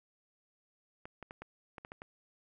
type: clicks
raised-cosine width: 0.5 ms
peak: -30 dBFS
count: 8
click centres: 1.055 / 1.227 / 1.309 / 1.42 / 1.782 / 1.849 / 1.919 / 2.019 s
effects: none